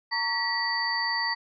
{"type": "tone cluster", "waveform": "sine", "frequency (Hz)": [918, 1131, 1934, 4589], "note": ["A#5", "C#6", "B6", "D8"], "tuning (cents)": [-27, 34, -37, -41], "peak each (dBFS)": [-31, -37, -28, -30], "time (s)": [0.11, 1.35], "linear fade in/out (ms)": 20, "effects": []}